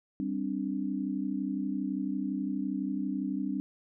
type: chord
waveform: sine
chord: G suspended fourth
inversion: none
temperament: equal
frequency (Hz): 196 / 261.6 / 293.7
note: G3 / C4 / D4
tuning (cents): 0 / 0 / 0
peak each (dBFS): -34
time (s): 0.2-3.6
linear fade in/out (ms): 0
effects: none